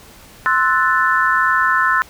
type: chord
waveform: sine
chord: F# half-diminished seventh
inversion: second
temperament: equal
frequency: 1046.5 / 1318.5 / 1480 / 1760 Hz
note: C6 / E6 / F#6 / A6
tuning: 0 / 0 / 0 / 0 cents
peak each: -18 dBFS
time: 0.46-2.02 s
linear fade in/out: 0 ms
effects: pink hiss -43 dBFS RMS until 2.09 s